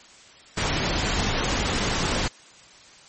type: noise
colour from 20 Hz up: pink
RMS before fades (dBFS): -24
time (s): 0.57-2.28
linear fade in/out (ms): 5
effects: white hiss -49 dBFS RMS until 3.08 s + MP3 32 kbps